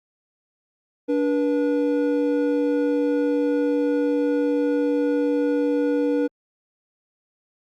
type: tone pair together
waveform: triangle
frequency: 290 / 484.2 Hz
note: D4 / B4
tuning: -22 / -34 cents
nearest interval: major sixth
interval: 888 cents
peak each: -19 / -20 dBFS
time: 1.08-6.28 s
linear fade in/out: 20 ms
effects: Opus 48 kbps